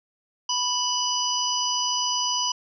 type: harmonic tone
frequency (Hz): 987.8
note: B5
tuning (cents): 0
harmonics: 1 / 3 / 5 / 6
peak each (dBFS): -28 / -28 / -28 / -28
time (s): 0.49-2.52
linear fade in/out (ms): 5
effects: none